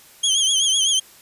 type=tone with vibrato; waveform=25% pulse; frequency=3200 Hz; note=G7; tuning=35 cents sharp; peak=-12 dBFS; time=0.23-1 s; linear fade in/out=10 ms; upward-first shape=triangle; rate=7.9 Hz; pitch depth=98 cents each way; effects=white hiss -48 dBFS RMS until 1.21 s + resampled to 32000 Hz